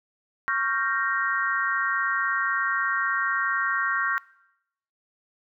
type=chord; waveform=sine; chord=G half-diminished seventh; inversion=second; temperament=equal with one note detuned; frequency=1108.7 / 1384.1 / 1568 / 1864.7 Hz; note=Db6 / F6 / G6 / Bb6; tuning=0 / -16 / 0 / 0 cents; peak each=-28 dBFS; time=0.48-4.18 s; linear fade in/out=0 ms; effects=noise-tail reverb RT60 0.8 s tail -21 dB re dry